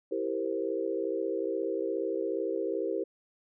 sine chord, C dominant seventh, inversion first, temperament equal, 329.6 / 392 / 466.2 / 523.3 Hz, E4 / G4 / Bb4 / C5, 0 / 0 / 0 / 0 cents, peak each -35 / -33 / -34 / -36 dBFS, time 0.11-3.04 s, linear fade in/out 10 ms, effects none

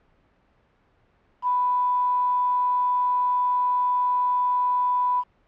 sine tone with quantisation, 991 Hz, B5, 6 cents sharp, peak -19 dBFS, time 1.42-5.24 s, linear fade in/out 50 ms, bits 7, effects pink hiss -63 dBFS RMS until 5.47 s + low-pass 2000 Hz 12 dB/octave

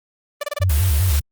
sawtooth tone bursts, 585 Hz, D5, 7 cents flat, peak -18 dBFS, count 5, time 0.41-0.638 s, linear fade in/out 5 ms, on 24 ms, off 27 ms
sine tone with vibrato, 82.3 Hz, E2, 2 cents flat, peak -14 dBFS, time 0.6-1.21 s, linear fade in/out 20 ms, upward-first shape square, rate 5 Hz, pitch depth 210 cents each way
white noise, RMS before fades -27 dBFS, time 0.69-1.2 s, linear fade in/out 10 ms
effects Opus 32 kbps

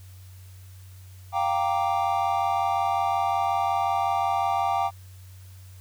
triangle chord, G minor seventh, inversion third, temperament equal, 698.5 / 784 / 932.3 / 1174.7 Hz, F5 / G5 / Bb5 / D6, 0 / 0 / 0 / 0 cents, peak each -26 / -23 / -28 / -28 dBFS, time 1.32-4.91 s, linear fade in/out 50 ms, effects added 93 Hz sine -43 dBFS peak until 5.8 s + white hiss -56 dBFS RMS until 5.8 s

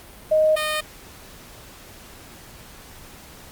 sine / 10% pulse tone pair in turn, 622.3 / 613.7 Hz, D#5 / D#5, 0 / -24 cents, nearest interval unison, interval 24 cents, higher first, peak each -14 dBFS, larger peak neither, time 0.31-0.56 / 0.56-0.81 s, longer neither, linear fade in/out 10 ms, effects pink hiss -44 dBFS RMS until 3.51 s + Opus 48 kbps

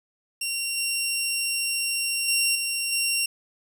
15% pulse tone with level steps, 2754 Hz, F7, 25 cents flat, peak -19 / -17 / -13 / -18 / -15 dBFS, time 0.41-3.26 s, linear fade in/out 5 ms, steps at 0.77 / 2.28 / 2.55 / 2.92 s, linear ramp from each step 5 ms, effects 9-bit

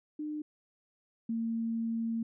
sine tone pair in turn, 302.1 / 228 Hz, D4 / A#3, +49 / -38 cents, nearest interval perfect fourth, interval 487 cents, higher first, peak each -34 / -30 dBFS, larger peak second, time 0.19-0.42 / 1.29-2.23 s, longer second, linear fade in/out 5 ms, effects none

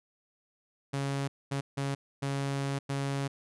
sawtooth tone bursts at uneven times, 138.59 Hz, C#3, in tune, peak -26 dBFS, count 5, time 0.93-1.28 / 1.51-1.61 / 1.77-1.95 / 2.22-2.79 / 2.89-3.28 s, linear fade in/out 10 ms, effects resampled to 24000 Hz

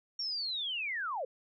sine linear sweep, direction down, 5588 to 466.2 Hz, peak -33 dBFS, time 0.19-1.25 s, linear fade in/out 5 ms, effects none

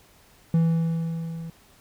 triangle tone with level ramp, 164.81 Hz, E3, in tune, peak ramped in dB -14 to -31 dBFS, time 0.54-1.5 s, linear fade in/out 2 ms, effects pink hiss -56 dBFS RMS until 1.8 s

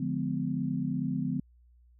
sine chord, D diminished seventh, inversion none, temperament just, 146.83 / 176.2 / 211.4 / 253.7 Hz, D3 / F3 / Ab3 / Cb4, 0 / +16 / +31 / +47 cents, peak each -34 / -34 / -36 / -32 dBFS, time 0-1.4 s, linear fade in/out 5 ms, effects added 60 Hz sine -57 dBFS peak until 1.99 s

